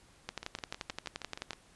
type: two click trains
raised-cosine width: 0.2 ms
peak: -19 / -24 dBFS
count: 15 / 8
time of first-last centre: 0.29-1.507 / 0.43-1.532 s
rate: 11.5 / 6.35 Hz
effects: pink hiss -62 dBFS RMS until 1.75 s + resampled to 24000 Hz